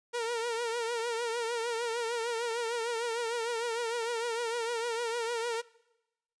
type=tone with vibrato; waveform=sawtooth; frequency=466 Hz; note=A#4; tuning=1 cent flat; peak=-27 dBFS; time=0.13-5.62 s; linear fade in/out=20 ms; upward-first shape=triangle; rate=6.6 Hz; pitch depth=81 cents each way; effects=noise-tail reverb RT60 1.0 s tail -23 dB re dry + resampled to 22050 Hz